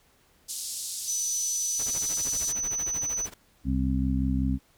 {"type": "band-pass noise", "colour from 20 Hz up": "white", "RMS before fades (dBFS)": -35, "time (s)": [0.48, 2.53], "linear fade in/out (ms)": 20, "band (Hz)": [4400, 10000], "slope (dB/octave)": 24}
{"type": "tone", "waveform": "sine", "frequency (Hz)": 6000, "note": "F#8", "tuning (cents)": 23, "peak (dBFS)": -27, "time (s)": [1.07, 3.27], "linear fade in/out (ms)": 20}
{"type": "noise with tremolo", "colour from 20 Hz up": "pink", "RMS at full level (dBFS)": -39, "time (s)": [1.79, 3.34], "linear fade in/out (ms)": 5, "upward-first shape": "sine", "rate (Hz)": 13, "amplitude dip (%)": 90}
{"type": "harmonic tone", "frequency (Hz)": 65.41, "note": "C2", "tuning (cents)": 0, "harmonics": [1, 2, 3, 4], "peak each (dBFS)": [-27, -31, -30, -28], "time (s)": [3.64, 4.59], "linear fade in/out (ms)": 50}
{"effects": ["pink hiss -63 dBFS RMS until 4.77 s"]}